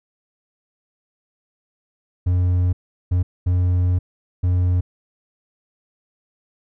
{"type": "tone bursts at uneven times", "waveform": "triangle", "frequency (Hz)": 89.7, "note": "F2", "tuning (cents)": 47, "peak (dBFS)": -13, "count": 4, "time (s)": [[2.26, 2.73], [3.11, 3.23], [3.46, 3.99], [4.43, 4.81]], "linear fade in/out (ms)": 10, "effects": []}